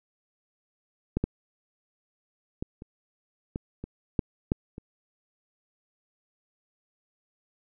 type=clicks; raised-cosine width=3 ms; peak=-12 / -12 / -18 / -28 / -18 / -23 / -10 / -10 / -26 dBFS; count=9; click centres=1.17 / 1.24 / 2.625 / 2.821 / 3.559 / 3.84 / 4.192 / 4.519 / 4.781 s; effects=none